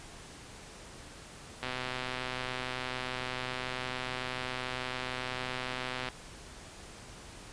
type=click train; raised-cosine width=0.3 ms; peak=-19 dBFS; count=567; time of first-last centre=1.63-6.087 s; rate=127 Hz; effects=pink hiss -49 dBFS RMS until 7.52 s + resampled to 22050 Hz